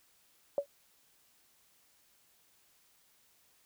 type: tone with exponential decay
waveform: sine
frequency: 566 Hz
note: C#5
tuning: 36 cents sharp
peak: -23 dBFS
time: 0.58-0.66 s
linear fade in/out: 1 ms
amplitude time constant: 17 ms
effects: white hiss -68 dBFS RMS until 3.65 s